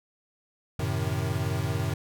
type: chord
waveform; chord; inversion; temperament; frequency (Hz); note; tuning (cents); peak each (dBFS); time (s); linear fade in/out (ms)
square; F# diminished seventh; none; equal; 92.5 / 110 / 130.81 / 155.56; F#2 / A2 / C3 / Eb3; 0 / 0 / 0 / 0; -32 / -32 / -33 / -34; 0.79-1.94; 5
effects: none